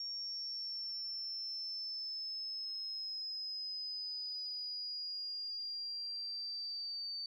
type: linear sweep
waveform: sine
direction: down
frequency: 5530 to 4574 Hz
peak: -39 dBFS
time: 0-7.26 s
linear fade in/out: 2 ms
effects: 12-bit